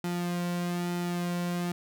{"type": "tone with flanger", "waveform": "sawtooth", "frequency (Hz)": 175.3, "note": "F3", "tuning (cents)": 7, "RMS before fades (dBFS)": -31, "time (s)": [0.04, 1.72], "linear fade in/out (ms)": 2, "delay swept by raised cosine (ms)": [1.8, 2.42], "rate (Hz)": 1.1, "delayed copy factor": -0.6, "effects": []}